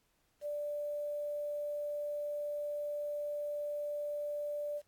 sine tone with quantisation, 587.3 Hz, D5, in tune, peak -35 dBFS, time 0.41-4.82 s, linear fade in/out 50 ms, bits 10, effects pink hiss -75 dBFS RMS until 4.87 s + AAC 64 kbps

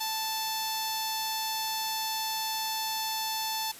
10% pulse tone with notch filter, 880 Hz, A5, in tune, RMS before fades -32 dBFS, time 0-3.72 s, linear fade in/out 10 ms, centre 2100 Hz, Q 0.69, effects white hiss -47 dBFS RMS until 3.79 s + resampled to 32000 Hz

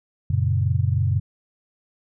sine chord, F# major, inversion none, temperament equal, 92.5 / 116.54 / 138.59 Hz, F#2 / A#2 / C#3, 0 / 0 / 0 cents, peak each -21 / -22 / -24 dBFS, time 0.3-1.2 s, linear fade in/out 5 ms, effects none

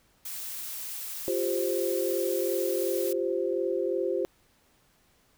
blue noise, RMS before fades -37 dBFS, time 0.25-3.13 s, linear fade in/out 5 ms
sine chord, F suspended second, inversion none, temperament equal, 349.2 / 392 / 523.3 Hz, F4 / G4 / C5, 0 / 0 / 0 cents, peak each -30 dBFS, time 1.28-4.25 s, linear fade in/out 0 ms
effects pink hiss -65 dBFS RMS until 5.37 s

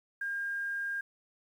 sine tone with quantisation, 1610 Hz, G6, 46 cents sharp, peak -32 dBFS, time 0.21-1.01 s, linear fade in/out 5 ms, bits 10, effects none

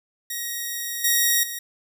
5% pulse tone with level steps, 1886 Hz, A#6, 20 cents sharp, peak -17 / -7 / -19 dBFS, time 0.3-1.59 s, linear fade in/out 5 ms, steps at 1.04 / 1.43 s, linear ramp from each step 5 ms, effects none

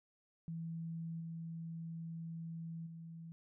sine tone with level steps, 164.81 Hz, E3, in tune, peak -40 / -42 / -47 dBFS, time 0.48-3.32 s, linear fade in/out 0 ms, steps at 1.2 / 2.86 s, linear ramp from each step 10 ms, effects none

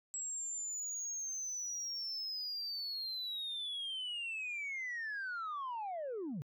sine linear sweep, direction down, 7710 to 125.1 Hz, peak -36 dBFS, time 0.14-6.42 s, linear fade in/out 0 ms, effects tanh soft clip ceiling -36 dBFS

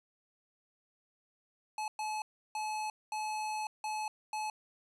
square tone bursts at uneven times, 858 Hz, A5, 44 cents flat, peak -35 dBFS, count 6, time 1.78-1.88 / 1.99-2.22 / 2.55-2.9 / 3.12-3.67 / 3.84-4.08 / 4.33-4.5 s, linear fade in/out 2 ms, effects resampled to 24000 Hz

